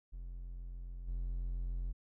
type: tone with level steps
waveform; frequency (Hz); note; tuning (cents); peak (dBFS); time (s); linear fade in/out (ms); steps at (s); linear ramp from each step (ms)
triangle; 43.65; F1; 0; -40 / -33; 0.12-1.93; 20; 1.07; 20
effects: none